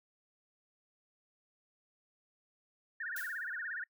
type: tone with vibrato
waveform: sine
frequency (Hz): 1628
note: G#6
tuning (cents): -35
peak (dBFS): -37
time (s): 3-3.84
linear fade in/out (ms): 5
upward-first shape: sine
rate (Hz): 17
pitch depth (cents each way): 230
type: noise with exponential decay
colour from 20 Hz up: blue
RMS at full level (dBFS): -42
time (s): 3.16-3.57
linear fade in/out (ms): 5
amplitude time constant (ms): 87
effects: noise-tail reverb RT60 0.1 s tail -25 dB re dry